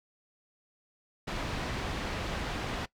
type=low-pass noise; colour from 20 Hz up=pink; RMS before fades=-35 dBFS; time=1.27-2.86 s; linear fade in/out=10 ms; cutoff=3800 Hz; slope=12 dB/octave; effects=noise-tail reverb RT60 0.1 s tail -20 dB re dry